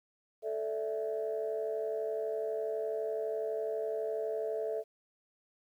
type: chord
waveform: sine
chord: A suspended fourth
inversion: none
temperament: equal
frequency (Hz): 440 / 587.3 / 659.3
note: A4 / D5 / E5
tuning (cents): 0 / 0 / 0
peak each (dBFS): -34 / -40 / -36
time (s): 0.42-4.84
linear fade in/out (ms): 50
effects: tanh soft clip ceiling -24 dBFS + 11-bit